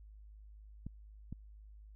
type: clicks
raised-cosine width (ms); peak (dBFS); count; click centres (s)
5; -30; 2; 0.866 / 1.326
effects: added 52 Hz sine -52 dBFS peak until 1.95 s